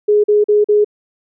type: tone bursts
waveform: sine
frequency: 417.6 Hz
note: G#4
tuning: 10 cents sharp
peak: -8 dBFS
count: 4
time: 0.08-0.846 s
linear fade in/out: 10 ms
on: 160 ms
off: 42 ms
effects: none